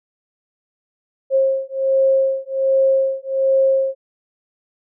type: beating tone pair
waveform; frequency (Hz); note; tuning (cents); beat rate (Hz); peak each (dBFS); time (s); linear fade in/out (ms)
sine; 535 / 536.3; C5 / C5; +38 / +43; 1.3; -17; 1.3-3.95; 50
effects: none